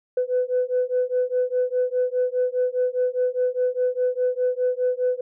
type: beating tone pair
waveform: sine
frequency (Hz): 498.6 / 503.5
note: B4 / B4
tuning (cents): +16 / +33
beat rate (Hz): 4.9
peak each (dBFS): -22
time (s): 0.17-5.21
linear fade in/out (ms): 5
effects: tanh soft clip ceiling -14 dBFS